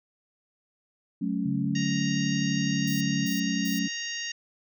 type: chord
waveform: sine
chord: F# minor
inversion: none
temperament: equal with one note detuned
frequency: 185 / 217.2 / 277.2 Hz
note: F#3 / A3 / C#4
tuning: 0 / -22 / 0 cents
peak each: -30 dBFS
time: 1.21-3.88 s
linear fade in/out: 10 ms
type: tone with pitch glide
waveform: sine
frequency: 140.2 to 145.56 Hz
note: C#3 to D3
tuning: +20 to -15 cents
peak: -30 dBFS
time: 1.45-3.26 s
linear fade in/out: 10 ms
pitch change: +65 cents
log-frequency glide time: 1.61-1.79 s
type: harmonic tone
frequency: 934 Hz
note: A#5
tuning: 3 cents sharp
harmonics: 2 / 3 / 4 / 5 / 6 / 7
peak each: -36 / -36 / -42 / -41 / -39 / -40 dBFS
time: 1.75-4.32 s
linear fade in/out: 5 ms
type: noise bursts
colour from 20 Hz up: violet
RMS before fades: -40 dBFS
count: 3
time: 2.87-3.79 s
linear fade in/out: 5 ms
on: 140 ms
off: 250 ms
effects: none